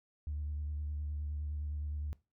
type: tone with vibrato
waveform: sine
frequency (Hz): 74.3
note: D2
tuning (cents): +21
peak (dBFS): -34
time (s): 0.27-2.13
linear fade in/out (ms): 0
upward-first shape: triangle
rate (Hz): 9.7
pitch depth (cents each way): 34
effects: noise-tail reverb RT60 0.3 s tail -22 dB re dry + tanh soft clip ceiling -31 dBFS